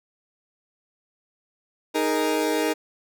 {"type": "chord", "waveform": "30% pulse", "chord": "D# suspended fourth", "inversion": "none", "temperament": "equal", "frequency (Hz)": [311.1, 415.3, 466.2], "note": ["D#4", "G#4", "A#4"], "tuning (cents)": [0, 0, 0], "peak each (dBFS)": [-22, -25, -23], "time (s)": [1.94, 2.74], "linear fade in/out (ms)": 20, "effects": []}